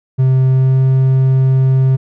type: tone with pitch glide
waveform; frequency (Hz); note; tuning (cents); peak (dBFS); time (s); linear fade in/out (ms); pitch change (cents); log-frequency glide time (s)
triangle; 130.81 to 132.02; C3 to C3; 0 to +16; -6; 0.18-1.97; 20; +16; 0.48-0.82
effects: none